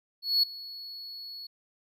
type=tone with ADSR envelope; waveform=triangle; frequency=4379 Hz; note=C#8; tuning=22 cents flat; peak=-18 dBFS; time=0.22-1.47 s; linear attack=210 ms; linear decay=7 ms; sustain=-20 dB; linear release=8 ms; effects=none